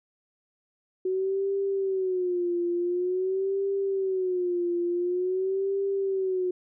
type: tone with vibrato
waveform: sine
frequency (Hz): 370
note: F#4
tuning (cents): 0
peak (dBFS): -24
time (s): 1.05-6.51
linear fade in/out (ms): 5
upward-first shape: sine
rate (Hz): 0.47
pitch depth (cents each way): 110
effects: none